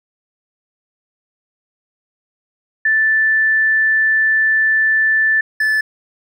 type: tone pair in turn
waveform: sine / triangle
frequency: 1760 / 1743.8 Hz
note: A6 / A6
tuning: 0 / -16 cents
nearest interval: unison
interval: 16 cents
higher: first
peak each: -11 dBFS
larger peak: neither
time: 2.85-5.41 / 5.6-5.81 s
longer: first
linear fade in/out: 5 ms
effects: none